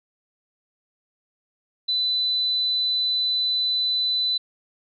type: tone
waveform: sine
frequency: 4000 Hz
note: B7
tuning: 21 cents sharp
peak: -20 dBFS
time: 1.88-4.38 s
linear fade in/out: 10 ms
effects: none